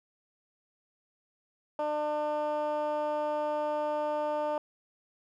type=tone with band-pass filter; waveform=15% pulse; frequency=300 Hz; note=D4; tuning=37 cents sharp; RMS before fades=-31 dBFS; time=1.79-4.58 s; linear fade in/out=2 ms; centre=710 Hz; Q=2.8; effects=none